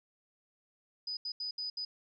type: tone bursts at uneven times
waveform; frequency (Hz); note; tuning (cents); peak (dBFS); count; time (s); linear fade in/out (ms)
sine; 4978; D#8; 0; -35; 5; 1.07-1.17 / 1.25-1.32 / 1.4-1.51 / 1.58-1.7 / 1.77-1.85; 5
effects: none

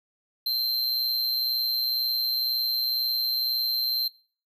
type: tone with amplitude modulation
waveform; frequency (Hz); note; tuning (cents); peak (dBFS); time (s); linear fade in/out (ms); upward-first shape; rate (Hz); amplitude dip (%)
square; 4127; C8; -25; -22; 0.46-4.08; 5; sine; 122; 55
effects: noise-tail reverb RT60 0.4 s tail -19 dB re dry

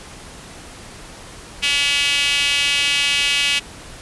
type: tone with high-pass filter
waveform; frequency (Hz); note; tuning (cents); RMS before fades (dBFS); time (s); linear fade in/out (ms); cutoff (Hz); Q
sawtooth; 284.8; C#4; +47; -18; 1.62-3.6; 20; 2700; 4
effects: pink hiss -38 dBFS RMS until 4.01 s + resampled to 24000 Hz

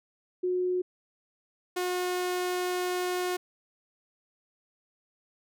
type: tone pair in turn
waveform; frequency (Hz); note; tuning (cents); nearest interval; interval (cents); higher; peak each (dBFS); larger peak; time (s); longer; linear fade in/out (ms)
sine / sawtooth; 363.5 / 361.2; F#4 / F#4; -31 / -42; unison; 11; first; -25 / -24; second; 0.43-0.82 / 1.76-3.37; second; 10
effects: none

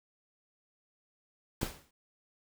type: noise with exponential decay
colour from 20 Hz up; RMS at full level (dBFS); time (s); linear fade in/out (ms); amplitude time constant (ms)
pink; -34; 1.61-1.91; 5; 65
type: click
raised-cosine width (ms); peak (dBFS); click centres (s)
2; -17; 1.631
effects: none

